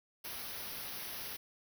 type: band-stop noise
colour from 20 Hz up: white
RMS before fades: -43 dBFS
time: 0.24-1.37 s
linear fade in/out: 10 ms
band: 6000 to 10000 Hz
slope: 96 dB/octave
effects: none